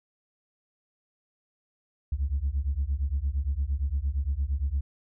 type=beating tone pair; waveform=sine; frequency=65.41 / 74.11 Hz; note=C2 / D2; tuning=0 / +16 cents; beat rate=8.7 Hz; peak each=-27 dBFS; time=2.12-4.81 s; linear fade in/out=5 ms; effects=tanh soft clip ceiling -20 dBFS